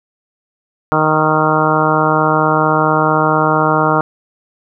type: harmonic tone with a mistuned harmonic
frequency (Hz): 155.56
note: D#3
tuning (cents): 0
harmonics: 1 / 2 / 3 / 4 / 5 / 6 / 7 / 8 / 9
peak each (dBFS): -19 / -19 / -19 / -19 / -19 / -19 / -19 / -19 / -19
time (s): 0.92-4.01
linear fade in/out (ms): 0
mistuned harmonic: 9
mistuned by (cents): -20
effects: none